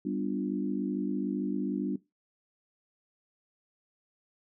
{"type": "chord", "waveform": "sine", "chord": "G dominant seventh", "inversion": "none", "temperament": "equal", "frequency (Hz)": [196, 246.9, 293.7, 349.2], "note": ["G3", "B3", "D4", "F4"], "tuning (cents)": [0, 0, 0, 0], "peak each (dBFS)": [-34, -35, -32, -38], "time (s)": [0.05, 1.96], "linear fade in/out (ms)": 5, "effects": ["noise-tail reverb RT60 0.2 s tail -18 dB re dry"]}